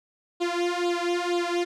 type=tone with flanger; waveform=sawtooth; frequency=349.2 Hz; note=F4; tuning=in tune; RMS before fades=-26 dBFS; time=0.4-1.65 s; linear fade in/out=20 ms; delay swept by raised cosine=0.25 to 2.55 ms; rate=2.1 Hz; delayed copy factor=+0.9; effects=low-pass 6000 Hz 12 dB/octave